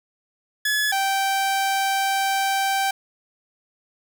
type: tone pair in turn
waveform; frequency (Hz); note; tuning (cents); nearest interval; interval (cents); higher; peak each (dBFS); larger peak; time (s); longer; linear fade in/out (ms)
sawtooth; 1705 / 779.9; G#6 / G5; +45 / -9; octave + major second; 1354; first; -16; neither; 0.65-0.92 / 0.92-2.91; second; 5
effects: none